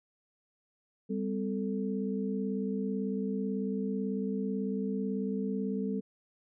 sine tone cluster, 197.7 / 255.8 / 440.4 Hz, G3 / C4 / A4, +15 / -39 / +2 cents, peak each -32 / -36 / -37 dBFS, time 1.09-6.01 s, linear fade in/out 20 ms, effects none

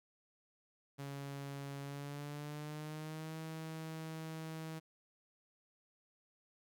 sawtooth tone with pitch glide, 139.9 to 159.78 Hz, C#3 to D#3, +16 to +46 cents, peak -39 dBFS, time 0.98-4.8 s, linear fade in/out 20 ms, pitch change +230 cents, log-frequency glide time 1.81-3.37 s, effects 13-bit

